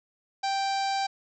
harmonic tone with a mistuned harmonic, 784 Hz, G5, in tune, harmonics 1 / 2 / 3 / 4 / 5 / 6 / 7 / 8 / 9 / 10, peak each -26 / -38 / -39 / -45 / -39 / -38 / -44 / -48 / -49 / -53 dBFS, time 0.43-1.07 s, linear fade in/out 10 ms, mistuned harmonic 10, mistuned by -16 cents, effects none

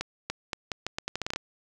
accelerating click train, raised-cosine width 0.2 ms, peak -13 dBFS, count 13, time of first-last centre 0.01-1.36 s, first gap 290 ms, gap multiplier 0.8, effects none

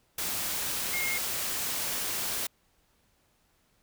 sine tone in noise, 2139 Hz, C7, 38 cents sharp, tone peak -30 dBFS, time 0.93-1.18 s, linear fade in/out 5 ms, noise white, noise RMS -32 dBFS, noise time 0.18-2.47 s, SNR -1 dB, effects pink hiss -69 dBFS RMS until 3.82 s

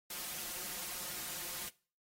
white noise with comb filter, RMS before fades -42 dBFS, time 0.1-1.69 s, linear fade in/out 5 ms, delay 5.6 ms, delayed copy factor +0.7, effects noise-tail reverb RT60 0.4 s tail -21 dB re dry + AAC 48 kbps

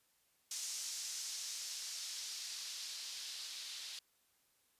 violet noise with low-pass filter sweep, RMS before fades -45 dBFS, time 0.51-3.99 s, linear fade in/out 2 ms, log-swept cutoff 6200 to 4100 Hz, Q 1.8, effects white hiss -75 dBFS RMS until 4.79 s + resampled to 32000 Hz

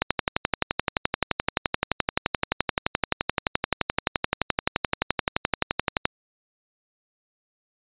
click train, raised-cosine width 0.3 ms, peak -4 dBFS, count 71, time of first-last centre 0.02-6.054 s, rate 11.6 Hz, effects resampled to 8000 Hz

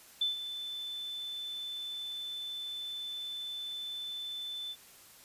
sine tone with ADSR envelope, 3520 Hz, A7, in tune, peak -26 dBFS, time 0.21-4.76 s, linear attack 6 ms, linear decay 140 ms, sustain -11 dB, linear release 50 ms, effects white hiss -56 dBFS RMS until 5.24 s + resampled to 32000 Hz

